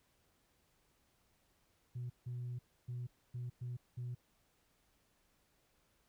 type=tone bursts at uneven times; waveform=sine; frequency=122.8 Hz; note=B2; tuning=9 cents flat; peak=-38 dBFS; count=6; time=1.95-2.1 / 2.26-2.59 / 2.88-3.07 / 3.34-3.5 / 3.61-3.77 / 3.97-4.15 s; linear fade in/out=10 ms; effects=tanh soft clip ceiling -37 dBFS + pink hiss -75 dBFS RMS until 6.08 s